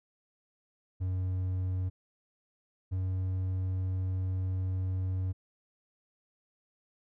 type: tone pair in turn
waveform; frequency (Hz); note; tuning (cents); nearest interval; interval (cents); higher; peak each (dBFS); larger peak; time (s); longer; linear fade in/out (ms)
triangle; 92.5 / 93.2; F#2 / F#2; 0 / +13; unison; 13; second; -27; neither; 1-1.9 / 2.91-5.33; second; 20
effects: none